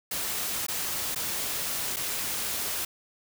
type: noise with dropouts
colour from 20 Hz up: white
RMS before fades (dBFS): -31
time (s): 0.11-2.85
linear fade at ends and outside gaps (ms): 5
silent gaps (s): 0.667-0.683 / 1.148-1.158 / 1.962-1.967
effects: none